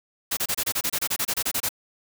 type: noise bursts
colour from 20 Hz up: white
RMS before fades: -25 dBFS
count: 16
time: 0.31-1.691 s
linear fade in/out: 10 ms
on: 61 ms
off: 27 ms
effects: none